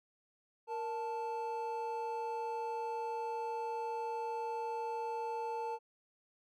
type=tone pair together; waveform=triangle; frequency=466.2 / 880 Hz; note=A#4 / A5; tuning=0 / 0 cents; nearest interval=major seventh; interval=1100 cents; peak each=-38 / -36 dBFS; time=0.67-5.79 s; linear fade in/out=50 ms; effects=none